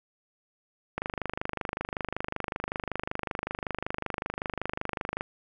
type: click train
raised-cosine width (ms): 0.5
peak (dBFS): -15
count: 108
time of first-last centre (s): 0.98-5.209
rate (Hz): 25.3
effects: none